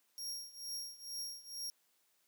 sawtooth tone with tremolo, 5588 Hz, F8, in tune, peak -36 dBFS, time 0.18-1.7 s, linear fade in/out 0 ms, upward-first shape triangle, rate 2.2 Hz, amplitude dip 90%, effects white hiss -75 dBFS RMS until 2.27 s + high-pass 200 Hz 12 dB/octave

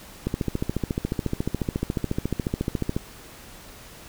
click train, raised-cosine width 3 ms, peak -11 dBFS, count 39, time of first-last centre 0.27-2.965 s, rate 14.1 Hz, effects pink hiss -45 dBFS RMS until 4.08 s

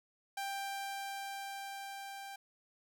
sawtooth tone with level ramp, 789 Hz, G5, 11 cents sharp, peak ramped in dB -33 to -41 dBFS, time 0.37-2.36 s, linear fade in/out 5 ms, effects none

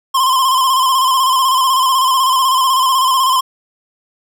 square tone with vibrato, 1046.5 Hz, C6, in tune, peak -11 dBFS, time 0.14-3.41 s, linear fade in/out 10 ms, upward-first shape square, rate 16 Hz, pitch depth 45 cents each way, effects none

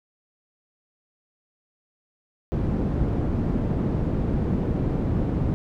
white low-pass noise, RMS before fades -24 dBFS, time 2.52-5.54 s, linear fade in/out 0 ms, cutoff 220 Hz, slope 12 dB/octave, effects none

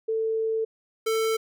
sine / square tone pair in turn, 444.7 / 444.7 Hz, A4 / A4, +18 / +18 cents, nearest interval unison, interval 0 cents, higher neither, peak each -23 dBFS, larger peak neither, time 0.08-0.65 / 1.06-1.37 s, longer first, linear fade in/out 10 ms, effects none

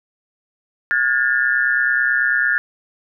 sine tone cluster, 1438 / 1639 / 1768 Hz, F#6 / G#6 / A6, -50 / -23 / +8 cents, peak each -19 dBFS, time 0.91-2.58 s, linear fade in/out 0 ms, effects none

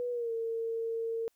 sine tone with pitch glide, 488.3 to 455.6 Hz, B4 to A#4, -20 to -40 cents, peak -31 dBFS, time 0-1.28 s, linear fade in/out 0 ms, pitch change -120 cents, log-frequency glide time 0.11-0.32 s, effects white hiss -75 dBFS RMS until 1.35 s

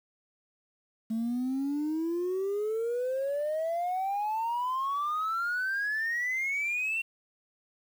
sine exponential sweep, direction up, 219.8 to 2738 Hz, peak -26 dBFS, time 1.1-7.02 s, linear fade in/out 10 ms, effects tanh soft clip ceiling -26 dBFS + 9-bit

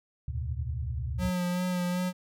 sine chord, E suspended fourth, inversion none, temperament equal with one note detuned, 82.41 / 111.02 / 123.47 Hz, E2 / A2 / B2, 0 / +16 / 0 cents, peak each -37 dBFS, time 0.28-1.3 s, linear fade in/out 5 ms
sine tone with pitch glide, 73.3 to 68.39 Hz, D2 to C#2, -3 to -23 cents, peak -33 dBFS, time 0.28-1.29 s, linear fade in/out 0 ms, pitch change -120 cents, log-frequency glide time 0.59-1.1 s
square tone with vibrato, 179.7 Hz, F3, 50 cents sharp, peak -28 dBFS, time 1.18-2.13 s, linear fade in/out 50 ms, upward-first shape sine, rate 2.6 Hz, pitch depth 23 cents each way
effects none

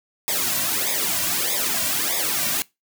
white noise with flanger, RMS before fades -23 dBFS, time 0.28-2.62 s, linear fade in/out 0 ms, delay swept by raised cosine 0.68 to 2.38 ms, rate 1.6 Hz, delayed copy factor -0.95, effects noise-tail reverb RT60 0.2 s tail -22 dB re dry

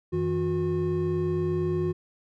triangle tone cluster, 92.2 / 160.9 / 361.1 Hz, F#2 / E3 / F#4, -6 / -42 / -42 cents, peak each -31 / -27 / -24 dBFS, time 0.12-1.93 s, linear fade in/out 20 ms, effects none

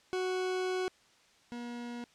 40% pulse tone pair in turn, 370 / 239.7 Hz, F#4 / A#3, 0 / +48 cents, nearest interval minor sixth, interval 752 cents, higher first, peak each -30 / -38 dBFS, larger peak first, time 0.13-0.88 / 1.52-2.04 s, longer first, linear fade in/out 0 ms, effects white hiss -64 dBFS RMS until 2.14 s + low-pass 6000 Hz 12 dB/octave

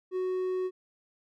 triangle tone, 370 Hz, F#4, in tune, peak -26 dBFS, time 0.11-0.71 s, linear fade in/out 50 ms, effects none

